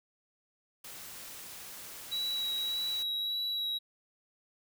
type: noise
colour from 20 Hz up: white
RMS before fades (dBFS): -46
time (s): 0.84-3.03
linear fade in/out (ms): 5
type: tone with vibrato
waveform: triangle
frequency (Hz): 3891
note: B7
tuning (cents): -27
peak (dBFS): -30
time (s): 2.11-3.79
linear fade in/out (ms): 20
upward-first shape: sine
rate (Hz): 1.7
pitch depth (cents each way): 14
effects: none